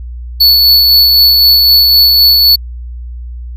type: tone with tremolo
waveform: square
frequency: 4435 Hz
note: C#8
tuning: in tune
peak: -3 dBFS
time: 0.4-2.56 s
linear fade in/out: 10 ms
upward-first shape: sine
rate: 3.9 Hz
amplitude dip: 25%
effects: added 60 Hz sine -21 dBFS peak until 3.56 s